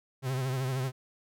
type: tone with vibrato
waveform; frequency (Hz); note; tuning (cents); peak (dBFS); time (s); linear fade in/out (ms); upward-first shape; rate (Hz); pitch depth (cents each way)
45% pulse; 130.81; C3; 0; -29; 0.22-0.92; 50; triangle; 13; 74
effects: none